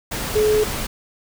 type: tone in noise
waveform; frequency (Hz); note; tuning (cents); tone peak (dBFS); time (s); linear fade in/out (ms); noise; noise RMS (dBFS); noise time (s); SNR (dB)
sine; 426.7; G#4; +47; -14; 0.35-0.64; 10; pink; -26; 0.11-0.87; +9
effects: none